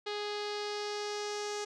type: tone with low-pass filter sweep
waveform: sawtooth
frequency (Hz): 415.3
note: G#4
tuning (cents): 0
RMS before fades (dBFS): -37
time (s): 0.06-1.65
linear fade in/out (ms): 10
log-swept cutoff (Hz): 4100 to 6300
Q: 2.9
effects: none